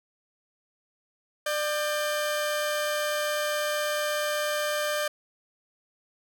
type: tone pair together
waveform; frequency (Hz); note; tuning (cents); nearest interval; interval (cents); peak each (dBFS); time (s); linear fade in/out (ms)
sawtooth; 597.3 / 1578; D5 / G6; +29 / +11; octave + perfect fourth; 1682; -23 / -29; 1.46-5.08; 5
effects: none